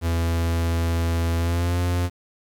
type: tone with pitch glide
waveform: 45% pulse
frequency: 83.8 to 88.07 Hz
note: E2 to F2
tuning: +29 to +15 cents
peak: -20 dBFS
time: 0.01-2.1 s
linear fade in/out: 50 ms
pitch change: +86 cents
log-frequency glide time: 1.37-1.79 s
effects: 8-bit